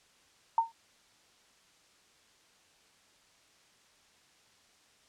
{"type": "tone with exponential decay", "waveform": "sine", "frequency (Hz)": 913, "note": "A#5", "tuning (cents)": -36, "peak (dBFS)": -19, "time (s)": [0.58, 0.72], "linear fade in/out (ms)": 2, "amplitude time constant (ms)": 30, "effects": ["white hiss -64 dBFS RMS until 5.08 s", "low-pass 7000 Hz 12 dB/octave"]}